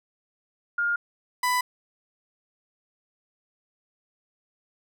sine / 30% pulse tone pair in turn, 1414 / 995 Hz, F6 / B5, +21 / +13 cents, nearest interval tritone, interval 608 cents, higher first, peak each -22 / -19 dBFS, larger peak second, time 0.78-0.96 / 1.43-1.61 s, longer neither, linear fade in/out 5 ms, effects none

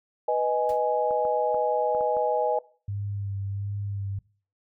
sine chord, G# minor, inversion first, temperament equal with one note detuned, 493.9 / 622.3 / 833.5 Hz, B4 / D#5 / G#5, 0 / 0 / +6 cents, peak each -26 dBFS, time 0.28-2.59 s, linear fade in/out 5 ms
pink noise with exponential decay, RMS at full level -42 dBFS, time 0.69-0.83 s, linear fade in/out 2 ms, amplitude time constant 30 ms
clicks, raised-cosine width 1 ms, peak -27 dBFS, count 6, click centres 1.109 / 1.252 / 1.545 / 1.949 / 2.009 / 2.168 s
sine tone with vibrato, 100 Hz, G2, 35 cents sharp, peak -28 dBFS, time 2.88-4.19 s, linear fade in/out 5 ms, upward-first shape sine, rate 1.4 Hz, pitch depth 25 cents each way
effects noise-tail reverb RT60 0.4 s tail -21 dB re dry

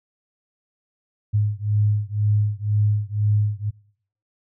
sine beating tone pair, 103.83 / 105.83 Hz, G#2 / G#2, 0 / +33 cents, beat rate 2 Hz, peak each -21 dBFS, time 1.33-3.71 s, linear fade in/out 20 ms, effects noise-tail reverb RT60 0.6 s tail -24 dB re dry

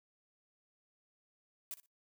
blue noise with echo, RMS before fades -42 dBFS, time 1.71-1.74 s, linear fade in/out 0 ms, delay 60 ms, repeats 2, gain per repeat -15 dB, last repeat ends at 1.86 s, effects noise-tail reverb RT60 0.1 s tail -18 dB re dry

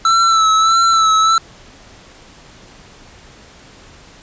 square tone with vibrato, 1324 Hz, E6, 7 cents sharp, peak -10 dBFS, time 0.05-1.38 s, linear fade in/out 2 ms, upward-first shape sine, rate 1.6 Hz, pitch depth 38 cents each way, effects pink hiss -42 dBFS RMS until 4.22 s + resampled to 16000 Hz

